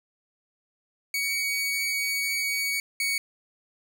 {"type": "tone pair in turn", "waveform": "sawtooth", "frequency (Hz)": [2249, 2235], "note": ["C#7", "C#7"], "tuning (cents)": [24, 14], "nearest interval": "unison", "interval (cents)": 10, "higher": "first", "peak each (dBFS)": [-22, -21], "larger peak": "second", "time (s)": [[1.14, 2.8], [3, 3.18]], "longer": "first", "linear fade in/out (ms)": 2, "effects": []}